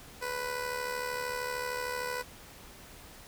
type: tone with amplitude modulation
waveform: 15% pulse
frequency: 495.2 Hz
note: B4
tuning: 5 cents sharp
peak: -24 dBFS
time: 0.21-2.23 s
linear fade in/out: 20 ms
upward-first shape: sine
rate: 73.1 Hz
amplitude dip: 60%
effects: pink hiss -51 dBFS RMS until 3.27 s